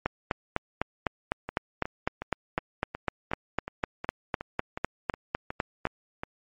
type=two click trains; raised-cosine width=0.5 ms; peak=-18 / -10 dBFS; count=14 / 24; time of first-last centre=1.49-6.235 / 0.06-5.853 s; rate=2.74 / 3.97 Hz; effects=MP3 48 kbps